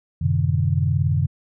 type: chord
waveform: sine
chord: F# diminished seventh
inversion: none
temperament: equal with one note detuned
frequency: 92.5 / 110 / 130.81 / 152.1 Hz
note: F#2 / A2 / C3 / Eb3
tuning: 0 / 0 / 0 / -39 cents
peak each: -21 / -27 / -22 / -22 dBFS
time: 0.21-1.27 s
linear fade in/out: 10 ms
effects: none